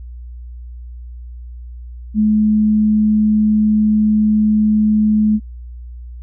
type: tone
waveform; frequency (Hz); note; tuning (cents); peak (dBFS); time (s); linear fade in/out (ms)
sine; 213.6; G#3; +49; -10; 2.14-5.4; 50
effects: added 60 Hz sine -29 dBFS peak until 6.22 s